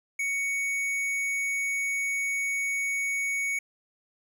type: tone with tanh clipping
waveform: sine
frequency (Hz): 2230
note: C#7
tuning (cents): +10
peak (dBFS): -28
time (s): 0.19-3.59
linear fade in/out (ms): 5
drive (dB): 13
effects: none